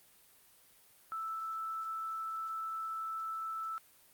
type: tone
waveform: sine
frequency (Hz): 1318.5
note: E6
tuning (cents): 0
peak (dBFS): -36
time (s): 1.12-3.78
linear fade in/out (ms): 0
effects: white hiss -63 dBFS RMS until 4.13 s + Opus 32 kbps